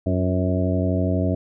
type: harmonic tone with a mistuned harmonic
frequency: 92.1 Hz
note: F#2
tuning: 7 cents flat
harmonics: 1 / 2 / 3 / 4 / 5 / 6 / 7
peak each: -22 / -25 / -25 / -31 / -33 / -31 / -28 dBFS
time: 0.06-1.35 s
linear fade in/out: 5 ms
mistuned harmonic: 4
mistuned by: -50 cents
effects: none